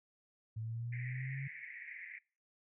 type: exponential sweep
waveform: sine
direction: up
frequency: 109.4 to 138.8 Hz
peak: -38 dBFS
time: 0.56-1.48 s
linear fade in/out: 10 ms
type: band-pass noise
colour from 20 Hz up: pink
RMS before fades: -49 dBFS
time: 0.92-2.19 s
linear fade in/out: 10 ms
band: 1800 to 2300 Hz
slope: 96 dB/octave
effects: noise-tail reverb RT60 0.4 s tail -25 dB re dry